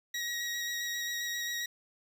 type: tone with vibrato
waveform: 20% pulse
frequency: 1900 Hz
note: A#6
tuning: 33 cents sharp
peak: -28 dBFS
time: 0.14-1.66 s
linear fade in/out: 5 ms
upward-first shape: square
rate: 7.5 Hz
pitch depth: 10 cents each way
effects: none